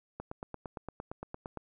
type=click train; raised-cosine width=1 ms; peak=-25 dBFS; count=13; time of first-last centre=0.2-1.573 s; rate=8.74 Hz; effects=none